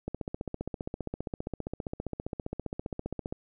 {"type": "click train", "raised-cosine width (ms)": 2, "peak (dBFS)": -20, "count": 50, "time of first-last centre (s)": [0.08, 3.325], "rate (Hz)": 15.1, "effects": []}